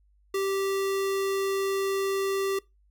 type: tone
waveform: square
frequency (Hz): 390.3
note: G4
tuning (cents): -8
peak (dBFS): -26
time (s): 0.34-2.59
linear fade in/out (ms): 5
effects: noise-tail reverb RT60 0.2 s tail -22 dB re dry + added 50 Hz sine -60 dBFS peak until 2.9 s